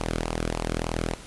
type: tone with flanger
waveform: sawtooth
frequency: 40.93 Hz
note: E1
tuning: 12 cents flat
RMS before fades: -29 dBFS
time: 0-1.15 s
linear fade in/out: 0 ms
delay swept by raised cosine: 0.53 to 1.12 ms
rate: 3.4 Hz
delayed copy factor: -0.7
effects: pink hiss -44 dBFS RMS until 1.26 s + resampled to 24000 Hz